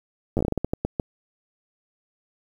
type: slowing click train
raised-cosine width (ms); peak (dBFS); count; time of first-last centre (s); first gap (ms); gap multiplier
2; -10; 13; 0.37-0.998; 9; 1.29
effects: 8-bit